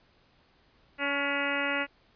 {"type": "harmonic tone with a mistuned harmonic", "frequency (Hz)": 282.8, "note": "C#4", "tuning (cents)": 35, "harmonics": [1, 2, 3, 4, 5, 6, 7, 8, 9, 10], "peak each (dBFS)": [-36, -35, -39, -39, -34, -38, -33, -39, -36, -39], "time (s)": [0.98, 1.87], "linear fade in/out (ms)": 50, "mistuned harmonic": 4, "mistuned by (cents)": -29, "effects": ["pink hiss -64 dBFS RMS until 2.15 s", "resampled to 11025 Hz"]}